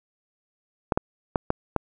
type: clicks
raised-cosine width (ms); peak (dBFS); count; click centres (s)
1; -7; 5; 0.922 / 0.975 / 1.358 / 1.504 / 1.763
effects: none